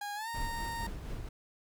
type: tone with pitch glide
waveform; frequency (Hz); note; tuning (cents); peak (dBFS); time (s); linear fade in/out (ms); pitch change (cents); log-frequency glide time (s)
30% pulse; 820 to 925.8; G#5 to A#5; -22 to -12; -34; 0.01-0.87; 5; +210; 0.15-0.29
type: noise with tremolo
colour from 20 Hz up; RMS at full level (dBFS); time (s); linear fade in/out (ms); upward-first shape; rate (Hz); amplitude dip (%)
brown; -38; 0.34-1.29; 5; sine; 4.2; 35
type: tone with exponential decay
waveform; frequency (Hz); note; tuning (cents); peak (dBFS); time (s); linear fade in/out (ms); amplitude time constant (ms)
sine; 196; G3; 0; -38; 0.87-1; 0; 28
effects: none